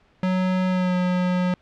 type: tone with pitch glide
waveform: square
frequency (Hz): 185 to 180.98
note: F#3 to F#3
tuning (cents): 0 to -38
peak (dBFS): -20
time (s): 0.23-1.54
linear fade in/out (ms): 2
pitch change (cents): -38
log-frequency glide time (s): 0.68-0.95
effects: pink hiss -59 dBFS RMS until 1.61 s + low-pass 3000 Hz 12 dB/octave